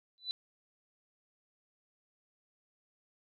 sine tone with exponential growth, 3989 Hz, B7, 17 cents sharp, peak -29 dBFS, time 0.18-0.31 s, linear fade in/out 0 ms, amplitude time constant 28 ms, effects none

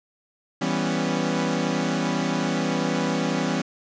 sawtooth chord, C# half-diminished seventh, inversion first, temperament equal with one note detuned, 164.81 / 196.91 / 246.9 / 277.2 Hz, E3 / G3 / B3 / C#4, 0 / +8 / 0 / 0 cents, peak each -24 dBFS, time 0.61-3.62 s, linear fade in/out 10 ms, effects resampled to 16000 Hz + 7-bit

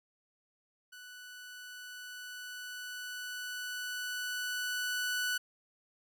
sawtooth tone with level ramp, 1485 Hz, F#6, 6 cents sharp, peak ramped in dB -45 to -27 dBFS, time 0.92-5.38 s, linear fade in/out 10 ms, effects none

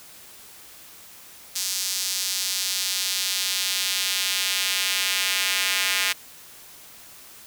square tone with high-pass filter sweep, 95 Hz, F#2, 46 cents sharp, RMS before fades -25 dBFS, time 1.55-6.13 s, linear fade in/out 10 ms, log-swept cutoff 5300 to 2300 Hz, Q 1.3, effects white hiss -46 dBFS RMS until 7.46 s

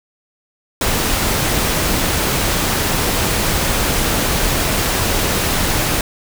pink noise, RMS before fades -17 dBFS, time 0.81-6.01 s, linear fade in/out 2 ms, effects none

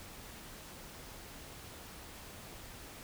silence, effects pink hiss -50 dBFS RMS until 3.03 s

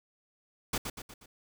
pink noise with echo, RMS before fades -31 dBFS, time 0.73-0.78 s, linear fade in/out 5 ms, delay 120 ms, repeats 4, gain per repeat -6 dB, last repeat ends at 1.26 s, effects none

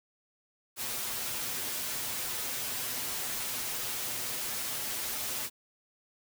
white noise with comb filter, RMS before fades -35 dBFS, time 0.76-5.5 s, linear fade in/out 50 ms, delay 8 ms, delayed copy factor +0.6, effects none

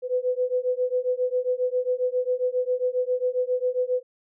sine beating tone pair, 498.2 / 505.6 Hz, B4 / B4, +15 / +41 cents, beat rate 7.4 Hz, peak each -25 dBFS, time 0.02-4.03 s, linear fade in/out 50 ms, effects none

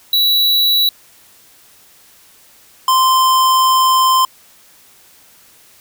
square tone pair in turn, 3926 / 1039.9 Hz, B7 / C6, -11 / -11 cents, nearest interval octave + major seventh, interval 2300 cents, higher first, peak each -11 / -10 dBFS, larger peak second, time 0.13-0.89 / 2.88-4.25 s, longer second, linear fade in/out 2 ms, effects white hiss -47 dBFS RMS until 5.8 s

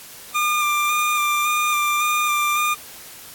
25% pulse tone with vibrato, 1199 Hz, D6, 36 cents sharp, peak -14 dBFS, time 0.34-2.75 s, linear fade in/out 20 ms, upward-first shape square, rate 1.8 Hz, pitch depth 16 cents each way, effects white hiss -40 dBFS RMS until 3.34 s + AAC 64 kbps

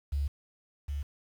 sine tone pair in turn, 71 / 71.4 Hz, C#2 / D2, +42 / -48 cents, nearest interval unison, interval 10 cents, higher second, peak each -27 / -31 dBFS, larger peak first, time 0.12-0.28 / 0.88-1.03 s, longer first, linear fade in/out 10 ms, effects 9-bit

